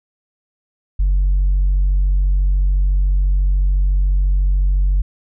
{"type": "tone", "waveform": "sine", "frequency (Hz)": 47.01, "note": "F#1", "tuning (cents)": 28, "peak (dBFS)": -10, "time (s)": [0.99, 5.02], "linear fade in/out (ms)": 10, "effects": ["tanh soft clip ceiling -10 dBFS"]}